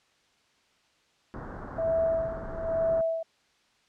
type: low-pass noise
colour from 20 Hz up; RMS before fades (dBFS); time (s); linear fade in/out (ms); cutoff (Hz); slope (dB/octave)
pink; -39; 1.34-3.01; 0; 1600; 48
type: tone with tremolo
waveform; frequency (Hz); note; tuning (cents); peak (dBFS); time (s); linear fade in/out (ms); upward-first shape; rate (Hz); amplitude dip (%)
sine; 655; E5; -11; -22; 1.78-3.23; 5; sine; 1.1; 90
effects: white hiss -66 dBFS RMS until 3.88 s + low-pass 5000 Hz 12 dB/octave